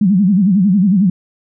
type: tone with vibrato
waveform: sine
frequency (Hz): 193.4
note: G3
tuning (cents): -23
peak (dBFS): -8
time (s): 0.01-1.1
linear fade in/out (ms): 5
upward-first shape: sine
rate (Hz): 11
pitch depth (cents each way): 170
effects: none